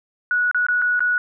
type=tone with dropouts; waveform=sine; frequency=1465 Hz; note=F#6; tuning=18 cents flat; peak=-16 dBFS; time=0.31-1.18 s; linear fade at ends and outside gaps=1 ms; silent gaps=0.513-0.546 / 0.666-0.685 / 0.817-0.821 / 0.994-1.005 s; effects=none